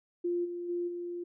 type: tone with level steps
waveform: sine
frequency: 349.2 Hz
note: F4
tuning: in tune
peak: -28 / -35 / -30 / -35 dBFS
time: 0.24-1.24 s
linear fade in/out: 10 ms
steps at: 0.44 / 0.68 / 0.87 s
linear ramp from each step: 20 ms
effects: none